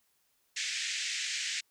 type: band-pass noise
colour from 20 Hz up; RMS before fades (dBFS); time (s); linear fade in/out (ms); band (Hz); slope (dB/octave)
pink; -35; 0.56-1.61; 10; 1800 to 7700; 48
effects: white hiss -73 dBFS RMS until 1.7 s